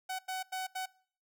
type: tone bursts at uneven times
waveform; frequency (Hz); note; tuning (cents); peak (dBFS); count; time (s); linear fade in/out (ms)
sawtooth; 750; F#5; +23; -31; 4; 0.09-0.19 / 0.28-0.43 / 0.52-0.67 / 0.75-0.86; 10
effects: noise-tail reverb RT60 0.5 s tail -23 dB re dry

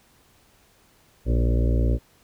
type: harmonic tone with a mistuned harmonic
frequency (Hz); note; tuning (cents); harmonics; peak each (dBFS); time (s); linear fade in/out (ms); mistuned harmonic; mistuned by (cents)
58.7; A#1; +13; 1 / 2 / 4 / 5 / 6 / 7 / 8 / 9 / 10; -19 / -25 / -31 / -33 / -35 / -36 / -37 / -38 / -39; 1.25-1.99; 50; 9; +30
effects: pink hiss -59 dBFS RMS until 2.23 s

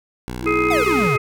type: tone with pitch glide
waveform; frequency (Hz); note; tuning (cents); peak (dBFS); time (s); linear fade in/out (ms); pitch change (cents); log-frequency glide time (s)
10% pulse; 61.6 to 64.25; B1 to C2; -4 to -31; -19; 0.28-1.08; 0; +73; 0.81-0.89
type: tone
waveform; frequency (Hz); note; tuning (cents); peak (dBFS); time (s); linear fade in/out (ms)
triangle; 328.3; E4; -7; -19; 0.41-0.84; 50
type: harmonic tone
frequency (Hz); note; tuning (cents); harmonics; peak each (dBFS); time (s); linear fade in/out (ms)
420; G#4; +19; 1 / 3 / 5 / 6; -20 / -21 / -25 / -25; 0.46-1.18; 10
type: exponential sweep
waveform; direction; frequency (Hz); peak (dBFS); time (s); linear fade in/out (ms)
square; down; 777 to 115.4; -20; 0.7-1.17; 10
effects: none

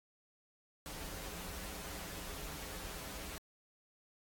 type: noise with comb filter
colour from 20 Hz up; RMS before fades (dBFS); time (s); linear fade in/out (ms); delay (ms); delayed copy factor
pink; -45; 0.86-3.38; 0; 8.4; -0.9
effects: AAC 64 kbps

